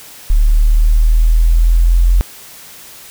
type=linear sweep; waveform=sine; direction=up; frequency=36.71 to 43.65 Hz; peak=-6 dBFS; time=0.3-2.21 s; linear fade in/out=0 ms; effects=white hiss -36 dBFS RMS until 3.1 s